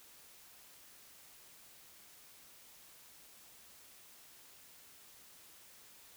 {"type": "silence", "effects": ["white hiss -59 dBFS RMS until 6.16 s"]}